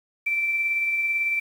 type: tone with tremolo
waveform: sine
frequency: 2338 Hz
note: D7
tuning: 8 cents flat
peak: -20 dBFS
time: 0.26-1.4 s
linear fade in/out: 10 ms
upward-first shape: sine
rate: 18 Hz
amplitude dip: 30%
effects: 8-bit